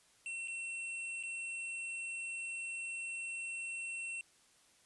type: tone with dropouts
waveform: square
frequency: 2710 Hz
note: E7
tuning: 47 cents sharp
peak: -40 dBFS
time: 0.26-4.21 s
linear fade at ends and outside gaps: 1 ms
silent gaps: 0.475-0.481 / 1.228-1.235 s
effects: white hiss -67 dBFS RMS until 4.85 s + resampled to 24000 Hz